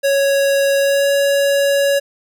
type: tone with pitch glide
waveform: square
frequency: 554.4 to 560.5 Hz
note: C#5 to C#5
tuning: 0 to +19 cents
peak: -13 dBFS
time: 0.03-2 s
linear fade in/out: 20 ms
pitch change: +19 cents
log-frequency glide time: 0.78-1.08 s
effects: none